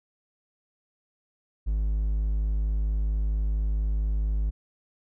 triangle tone, 52.2 Hz, G#1, 10 cents sharp, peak -21 dBFS, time 1.66-4.51 s, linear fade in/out 20 ms, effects none

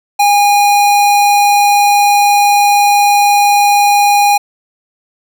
square tone, 817 Hz, G#5, 29 cents flat, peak -7 dBFS, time 0.19-4.38 s, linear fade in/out 10 ms, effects none

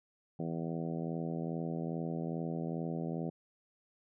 harmonic tone, 82.41 Hz, E2, in tune, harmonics 2 / 3 / 4 / 5 / 6 / 7 / 8 / 9, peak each -37 / -41 / -43 / -45 / -47 / -48 / -49 / -50 dBFS, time 0.39-3.3 s, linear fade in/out 5 ms, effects none

